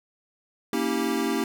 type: chord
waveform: square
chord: A# diminished seventh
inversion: none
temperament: equal with one note detuned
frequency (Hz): 233.1 / 277.2 / 322.1 / 392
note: A#3 / C#4 / E4 / G4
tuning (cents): 0 / 0 / -40 / 0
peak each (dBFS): -30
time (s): 0.73-1.44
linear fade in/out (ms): 2
effects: none